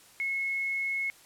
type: tone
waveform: sine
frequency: 2180 Hz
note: C#7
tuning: 29 cents flat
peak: -28 dBFS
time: 0.2-1.1 s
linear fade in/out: 0 ms
effects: white hiss -56 dBFS RMS until 1.25 s + low-pass 12000 Hz 12 dB/octave